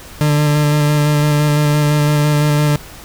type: tone with vibrato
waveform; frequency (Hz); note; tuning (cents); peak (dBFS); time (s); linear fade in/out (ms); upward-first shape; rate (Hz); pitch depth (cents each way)
40% pulse; 148.6; D3; +21; -10; 0.21-2.76; 0; square; 5.9; 13
effects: added 50 Hz sine -41 dBFS peak until 3.04 s + pink hiss -36 dBFS RMS until 3.04 s